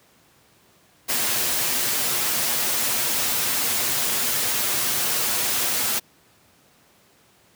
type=noise with comb filter; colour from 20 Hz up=white; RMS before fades=-23 dBFS; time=1.08-6 s; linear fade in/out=20 ms; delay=8.3 ms; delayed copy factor=+0.5; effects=pink hiss -57 dBFS RMS until 7.55 s + high-pass 100 Hz 12 dB/octave